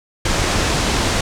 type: low-pass noise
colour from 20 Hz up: pink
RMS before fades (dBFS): -18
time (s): 0.25-1.21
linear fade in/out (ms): 5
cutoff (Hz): 8200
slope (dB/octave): 24
effects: none